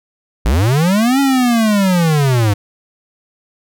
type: linear two-way sweep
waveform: square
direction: up then down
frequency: 47.72 to 279.9 to 98.4 Hz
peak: -11 dBFS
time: 0.45-2.54 s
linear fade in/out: 10 ms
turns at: 1.2 s
effects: none